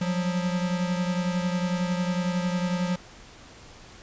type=beating tone pair; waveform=square; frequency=177.3 / 188.3 Hz; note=F3 / F#3; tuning=+26 / +31 cents; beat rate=11 Hz; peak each=-26 / -32 dBFS; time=0.01-2.96 s; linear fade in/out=5 ms; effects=pink hiss -48 dBFS RMS until 4.02 s + resampled to 16000 Hz